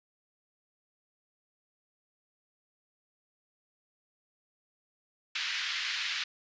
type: band-pass noise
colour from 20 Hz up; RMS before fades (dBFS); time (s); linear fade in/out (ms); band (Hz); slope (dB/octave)
pink; -34; 5.35-6.24; 5; 1700 to 4800; 24
effects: resampled to 16000 Hz